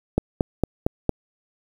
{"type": "click train", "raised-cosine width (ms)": 2, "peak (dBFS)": -5, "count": 5, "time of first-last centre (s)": [0.18, 1.093], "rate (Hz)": 4.38, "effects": ["7-bit"]}